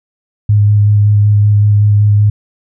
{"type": "tone with vibrato", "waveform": "sine", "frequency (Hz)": 103.83, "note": "G#2", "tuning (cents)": 0, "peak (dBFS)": -5, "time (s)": [0.49, 2.3], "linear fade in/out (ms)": 5, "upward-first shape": "square", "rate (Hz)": 5.3, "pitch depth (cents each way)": 11, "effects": []}